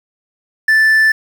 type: tone with quantisation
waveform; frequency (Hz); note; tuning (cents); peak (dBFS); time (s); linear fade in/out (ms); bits
triangle; 1760; A6; 0; -6; 0.68-1.12; 5; 6
effects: none